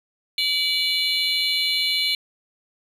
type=tone cluster; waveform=triangle; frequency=2298 / 2934 / 3510 / 4026 / 4199 Hz; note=D7 / F#7 / A7 / B7 / C8; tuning=-38 / -15 / -5 / +33 / +5 cents; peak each=-25 dBFS; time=0.38-2.15 s; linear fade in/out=2 ms; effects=resampled to 32000 Hz